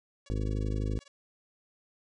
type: tone with tremolo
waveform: 5% pulse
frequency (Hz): 564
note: C#5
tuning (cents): +30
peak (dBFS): -40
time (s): 0.26-1.08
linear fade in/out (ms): 2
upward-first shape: sine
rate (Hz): 20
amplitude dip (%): 100
type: harmonic tone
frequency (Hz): 51.91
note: G#1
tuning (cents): 0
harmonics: 1 / 2 / 3 / 4 / 5 / 6 / 7 / 8 / 9 / 10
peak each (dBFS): -31 / -33 / -41 / -43 / -40 / -44 / -43 / -48 / -45 / -50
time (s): 0.3-0.99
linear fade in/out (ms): 0
effects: resampled to 24000 Hz